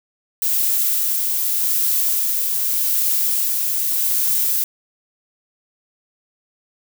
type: noise with tremolo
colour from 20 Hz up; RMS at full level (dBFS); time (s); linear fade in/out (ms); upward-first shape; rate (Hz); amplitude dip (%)
violet; -18; 0.42-4.64; 2; sine; 0.84; 25
effects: none